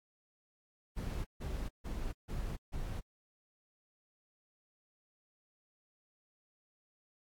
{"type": "noise bursts", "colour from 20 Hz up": "brown", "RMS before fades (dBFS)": -38, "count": 5, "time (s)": [0.96, 3.01], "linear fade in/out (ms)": 20, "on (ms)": 290, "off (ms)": 150, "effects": ["AAC 64 kbps"]}